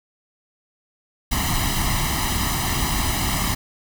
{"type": "noise with comb filter", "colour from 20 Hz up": "pink", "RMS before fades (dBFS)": -22, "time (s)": [1.31, 3.55], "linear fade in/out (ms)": 10, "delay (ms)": 1, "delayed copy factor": 0.8, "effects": []}